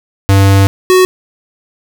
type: tone pair in turn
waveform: square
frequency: 98 / 370 Hz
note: G2 / F#4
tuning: 0 / 0 cents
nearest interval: octave + major seventh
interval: 2300 cents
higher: second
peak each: -5 dBFS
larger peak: neither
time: 0.29-0.67 / 0.9-1.05 s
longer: first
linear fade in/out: 0 ms
effects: none